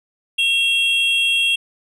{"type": "tone pair together", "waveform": "triangle", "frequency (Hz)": [2728, 3261], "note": ["F7", "G#7"], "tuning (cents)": [-41, -32], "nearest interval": "minor third", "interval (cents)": 309, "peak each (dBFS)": -16, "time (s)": [0.38, 1.56], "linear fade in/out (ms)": 10, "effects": ["resampled to 32000 Hz"]}